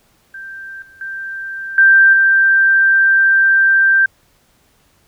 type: tone with level steps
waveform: sine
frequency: 1573 Hz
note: G6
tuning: 6 cents sharp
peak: -28 / -41 / -23 / -5 / -8 dBFS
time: 0.34-4.06 s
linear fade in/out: 5 ms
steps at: 0.82 / 1.01 / 1.78 / 2.13 s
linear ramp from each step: 2 ms
effects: pink hiss -56 dBFS RMS until 5.07 s